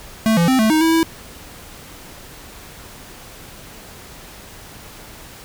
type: tone with pitch steps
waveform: square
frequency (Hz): 221.1 / 169.9 / 260.8 / 219 / 312.7 / 325.4 / 327.3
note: A3 / F3 / C4 / A3 / D#4 / E4 / E4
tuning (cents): +9 / -47 / -5 / -8 / +9 / -22 / -12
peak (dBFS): -13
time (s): 0.26-1.03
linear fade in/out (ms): 0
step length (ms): 110
effects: pink hiss -39 dBFS RMS until 5.44 s